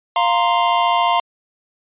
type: chord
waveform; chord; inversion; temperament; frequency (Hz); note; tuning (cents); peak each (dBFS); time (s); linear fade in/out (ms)
square; F suspended fourth; none; equal; 698.5 / 932.3 / 1046.5; F5 / Bb5 / C6; 0 / 0 / 0; -19; 0.16-1.2; 2
effects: resampled to 8000 Hz